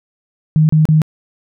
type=tone bursts; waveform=sine; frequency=155.56 Hz; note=D#3; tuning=in tune; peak=-7 dBFS; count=3; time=0.56-1.018 s; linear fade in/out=0 ms; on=130 ms; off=34 ms; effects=none